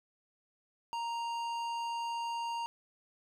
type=tone with tanh clipping; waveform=sine; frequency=932.3 Hz; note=A#5; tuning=in tune; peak=-36 dBFS; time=0.93-2.66 s; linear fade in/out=0 ms; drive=14 dB; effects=none